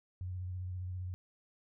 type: tone with vibrato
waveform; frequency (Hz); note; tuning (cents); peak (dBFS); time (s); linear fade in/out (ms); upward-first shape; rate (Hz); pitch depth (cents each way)
sine; 91.2; F#2; -24; -37; 0.21-1.14; 0; sine; 15; 32
effects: none

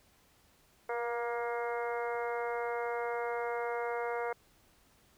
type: harmonic tone with a mistuned harmonic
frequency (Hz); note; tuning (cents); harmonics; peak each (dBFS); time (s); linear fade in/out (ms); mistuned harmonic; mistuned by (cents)
236; A#3; +22; 2 / 3 / 4 / 5 / 6 / 7 / 8 / 9; -35 / -39 / -41 / -45 / -43 / -49 / -51 / -46; 0.89-4.33; 5; 2; +17
effects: pink hiss -66 dBFS RMS until 5.17 s

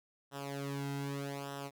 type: tone with flanger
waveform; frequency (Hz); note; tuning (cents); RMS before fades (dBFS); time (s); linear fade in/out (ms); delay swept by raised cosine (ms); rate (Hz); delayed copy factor
sawtooth; 140; C#3; +18; -40; 0.31-1.71; 50; 0.44 to 1.74; 0.82; -0.8
effects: none

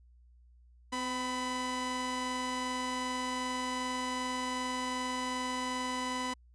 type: tone pair together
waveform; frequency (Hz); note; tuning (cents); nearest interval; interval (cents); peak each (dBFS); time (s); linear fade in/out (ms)
sawtooth; 254.9 / 997; C4 / B5; -45 / +16; 2 octaves; 2361; -33 / -31; 0.92-6.34; 10
effects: added 60 Hz sine -57 dBFS peak until 6.54 s + resampled to 22050 Hz

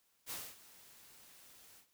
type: noise with ADSR envelope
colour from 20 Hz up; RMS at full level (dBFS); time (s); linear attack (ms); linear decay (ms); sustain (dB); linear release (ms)
white; -42; 0.26-1.87; 49; 240; -18; 97
effects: white hiss -75 dBFS RMS until 1.93 s

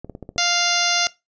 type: clicks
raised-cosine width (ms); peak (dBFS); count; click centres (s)
2; -20; 6; 0.046 / 0.097 / 0.151 / 0.227 / 0.291 / 0.361
type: harmonic tone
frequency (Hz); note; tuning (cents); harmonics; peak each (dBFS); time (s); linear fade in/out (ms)
698.5; F5; 0; 1 / 2 / 3 / 4 / 5 / 6 / 7 / 8 / 9; -26 / -26 / -26 / -26 / -26 / -26 / -26 / -26 / -26; 0.38-1.07; 0
effects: noise-tail reverb RT60 0.2 s tail -19 dB re dry + resampled to 16000 Hz

